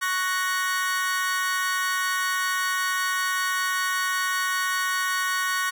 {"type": "chord", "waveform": "40% pulse", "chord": "F# major", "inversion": "second", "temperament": "equal", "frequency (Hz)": [1108.7, 1480, 1864.7], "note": ["C#6", "F#6", "A#6"], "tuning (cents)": [0, 0, 0], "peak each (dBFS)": -27, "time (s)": [0.01, 5.71], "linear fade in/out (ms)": 20, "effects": []}